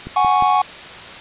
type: click train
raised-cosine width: 3 ms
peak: -17 dBFS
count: 3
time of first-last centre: 0.07-0.424 s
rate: 5.65 Hz
type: chord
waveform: triangle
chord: F# suspended second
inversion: none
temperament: equal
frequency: 740 / 830.6 / 1108.7 Hz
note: F#5 / G#5 / C#6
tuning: 0 / 0 / 0 cents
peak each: -15 dBFS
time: 0.16-0.62 s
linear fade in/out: 5 ms
effects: white hiss -34 dBFS RMS until 1.2 s + resampled to 8000 Hz